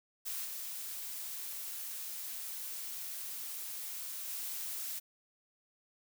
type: noise with level steps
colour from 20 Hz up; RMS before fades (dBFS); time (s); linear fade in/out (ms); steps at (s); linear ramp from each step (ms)
blue; -39 / -42 / -40; 0.25-5; 20; 0.44 / 4.27; 20
effects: none